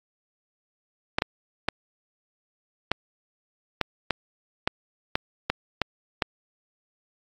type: clicks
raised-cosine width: 0.3 ms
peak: -6 dBFS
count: 11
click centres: 1.185 / 1.221 / 1.686 / 2.916 / 3.813 / 4.107 / 4.675 / 5.155 / 5.5 / 5.817 / 6.222 s
effects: AAC 64 kbps